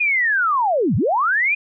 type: linear two-way sweep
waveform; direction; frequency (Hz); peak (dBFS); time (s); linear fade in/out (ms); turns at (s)
sine; down then up; 2489 to 88.1 to 2489; -15; 0-1.55; 10; 0.96
effects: none